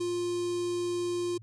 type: tone with notch filter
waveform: square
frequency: 350.8 Hz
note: F4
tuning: 8 cents sharp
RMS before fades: -31 dBFS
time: 0-1.38 s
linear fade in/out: 10 ms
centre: 1600 Hz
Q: 0.54
effects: added 111 Hz sine -47 dBFS peak until 1.42 s + resampled to 22050 Hz

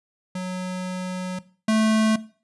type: tone pair in turn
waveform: square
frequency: 183.8 / 218.6 Hz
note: F#3 / A3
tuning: -11 / -11 cents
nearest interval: minor third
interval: 300 cents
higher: second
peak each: -27 / -18 dBFS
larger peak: second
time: 0.35-1.39 / 1.68-2.16 s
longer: first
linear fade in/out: 5 ms
effects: noise-tail reverb RT60 0.4 s tail -17 dB re dry + resampled to 24000 Hz

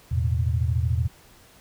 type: chord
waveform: sine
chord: E suspended fourth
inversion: none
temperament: equal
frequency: 82.41 / 110 / 123.47 Hz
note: E2 / A2 / B2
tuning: 0 / 0 / 0 cents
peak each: -23 / -26 / -26 dBFS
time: 0.11-1.08 s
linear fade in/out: 10 ms
effects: pink hiss -53 dBFS RMS until 1.6 s

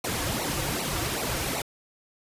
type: noise with flanger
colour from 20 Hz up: pink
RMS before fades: -29 dBFS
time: 0.04-1.62 s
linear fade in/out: 5 ms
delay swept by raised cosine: 0.59 to 4.99 ms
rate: 2.6 Hz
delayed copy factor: -0.95
effects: resampled to 32000 Hz

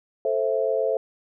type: chord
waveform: sine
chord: A minor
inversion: none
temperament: just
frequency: 440 / 528 / 660 Hz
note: A4 / C5 / E5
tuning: 0 / +16 / +2 cents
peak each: -25 / -24 / -26 dBFS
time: 0.25-0.97 s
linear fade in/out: 2 ms
effects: none

